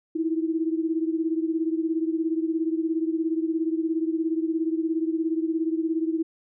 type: beating tone pair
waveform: sine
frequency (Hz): 320.2 / 337.2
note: D#4 / E4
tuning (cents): +50 / +39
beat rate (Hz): 17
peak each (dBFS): -24 / -28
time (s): 0.15-6.23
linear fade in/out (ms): 10
effects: none